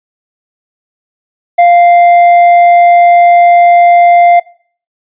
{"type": "tone with hard clipping", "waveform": "sine", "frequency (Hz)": 697, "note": "F5", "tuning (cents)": -4, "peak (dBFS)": -3, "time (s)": [1.58, 4.4], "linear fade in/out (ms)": 10, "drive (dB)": 5, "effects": ["noise-tail reverb RT60 0.5 s tail -22 dB re dry", "resampled to 8000 Hz"]}